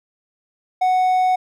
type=tone; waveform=triangle; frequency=740 Hz; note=F#5; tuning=in tune; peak=-12 dBFS; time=0.81-1.36 s; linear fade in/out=10 ms; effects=none